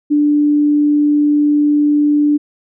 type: tone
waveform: sine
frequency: 294.6 Hz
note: D4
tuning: 6 cents sharp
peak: -9 dBFS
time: 0.1-2.38 s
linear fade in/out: 20 ms
effects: none